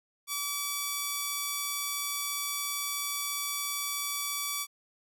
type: tone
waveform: 5% pulse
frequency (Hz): 1149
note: D6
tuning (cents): -38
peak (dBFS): -19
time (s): 0.27-4.67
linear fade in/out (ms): 50
effects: none